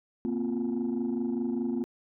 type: chord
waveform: sine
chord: Bb suspended second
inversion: none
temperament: equal with one note detuned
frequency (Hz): 233.1 / 258 / 349.2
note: Bb3 / C4 / F4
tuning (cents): 0 / -24 / 0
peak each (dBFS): -29 / -30 / -32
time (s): 0.25-1.84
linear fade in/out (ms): 0
effects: tanh soft clip ceiling -23 dBFS